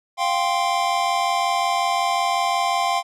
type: chord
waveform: square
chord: F suspended second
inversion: none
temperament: equal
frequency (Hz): 698.5 / 784 / 1046.5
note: F5 / G5 / C6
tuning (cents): 0 / 0 / 0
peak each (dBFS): -24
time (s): 0.17-3.03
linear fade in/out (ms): 50
effects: low-pass 8000 Hz 12 dB/octave